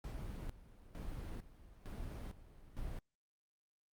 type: noise with tremolo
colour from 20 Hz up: brown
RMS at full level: -44 dBFS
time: 0.04-2.99 s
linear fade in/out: 2 ms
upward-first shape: square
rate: 1.1 Hz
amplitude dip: 80%
effects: Opus 48 kbps